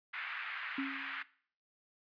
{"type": "band-pass noise", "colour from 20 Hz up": "pink", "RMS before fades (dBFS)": -42, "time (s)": [0.13, 1.23], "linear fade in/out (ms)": 10, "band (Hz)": [1400, 2400], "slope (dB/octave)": 24}
{"type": "tone with exponential decay", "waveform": "sine", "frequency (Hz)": 272.7, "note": "C#4", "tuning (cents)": -28, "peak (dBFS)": -32, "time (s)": [0.78, 1.24], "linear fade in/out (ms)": 5, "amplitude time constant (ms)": 100}
{"effects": ["noise-tail reverb RT60 0.5 s tail -19 dB re dry", "resampled to 11025 Hz"]}